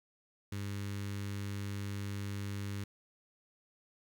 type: tone with notch filter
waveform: sawtooth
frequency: 100 Hz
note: G2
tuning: 35 cents sharp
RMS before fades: -39 dBFS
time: 0.52-2.84 s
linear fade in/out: 5 ms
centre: 690 Hz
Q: 0.71
effects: 10-bit